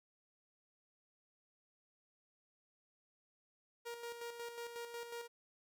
sawtooth tone with tremolo, 471.3 Hz, A#4, 19 cents sharp, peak -39 dBFS, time 3.85-5.28 s, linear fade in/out 20 ms, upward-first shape square, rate 5.5 Hz, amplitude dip 50%, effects none

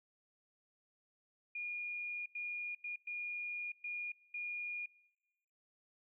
sine tone bursts at uneven times, 2431 Hz, D#7, 41 cents flat, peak -39 dBFS, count 6, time 1.55-2.26 / 2.35-2.75 / 2.84-2.96 / 3.07-3.72 / 3.84-4.12 / 4.34-4.86 s, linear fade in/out 5 ms, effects noise-tail reverb RT60 1.0 s tail -23 dB re dry

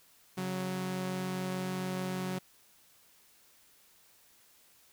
sawtooth tone pair together, 138.21 / 185 Hz, C#3 / F#3, -5 / 0 cents, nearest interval perfect fourth, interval 505 cents, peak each -37 / -30 dBFS, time 0.37-2.39 s, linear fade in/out 10 ms, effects white hiss -63 dBFS RMS until 4.92 s

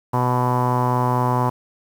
sawtooth tone with low-pass filter, 124.5 Hz, B2, 14 cents sharp, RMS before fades -19 dBFS, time 0.13-1.5 s, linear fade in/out 10 ms, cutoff 970 Hz, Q 6.6, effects 7-bit

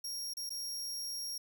sawtooth tone with dropouts, 5588 Hz, F8, in tune, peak -35 dBFS, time 0.04-1.38 s, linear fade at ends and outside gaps 5 ms, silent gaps 0.337-0.369 / 0.494-0.504 s, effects none

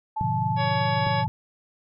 sine tone, 870 Hz, A5, 20 cents flat, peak -25 dBFS, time 0.16-1.27 s, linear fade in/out 10 ms
sine chord, G# diminished seventh, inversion none, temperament equal, 103.83 / 123.47 / 146.83 / 174.61 Hz, G#2 / B2 / D3 / F3, 0 / 0 / 0 / 0 cents, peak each -31 / -28 / -31 / -31 dBFS, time 0.21-1.28 s, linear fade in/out 0 ms
harmonic tone, 561 Hz, C#5, 21 cents sharp, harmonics 1 / 2 / 3 / 4 / 5 / 6 / 7 / 9, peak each -30 / -34 / -33 / -35 / -40 / -38 / -41 / -40 dBFS, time 0.56-1.25 s, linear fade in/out 50 ms
click, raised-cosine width 3 ms, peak -23 dBFS, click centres 1.067 s
effects none

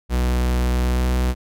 45% pulse tone with pitch glide, 61.74 to 62.42 Hz, B1 to B1, 0 to +19 cents, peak -17 dBFS, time 0.09-1.35 s, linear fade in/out 50 ms, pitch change +19 cents, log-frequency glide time 0.78-1.1 s, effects none

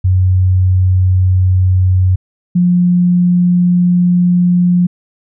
sine tone pair in turn, 92.5 / 177.46 Hz, F#2 / F3, 0 / +28 cents, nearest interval major seventh, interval 1128 cents, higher second, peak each -7 dBFS, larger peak neither, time 0.04-2.16 / 2.55-4.87 s, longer second, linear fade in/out 10 ms, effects none

